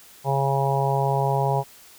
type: harmonic tone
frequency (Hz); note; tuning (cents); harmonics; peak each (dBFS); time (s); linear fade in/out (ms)
137.5; C#3; -14; 1 / 3 / 4 / 5 / 6 / 7; -23 / -28 / -29 / -28 / -26 / -28; 0.24-1.64; 50
effects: white hiss -49 dBFS RMS until 1.98 s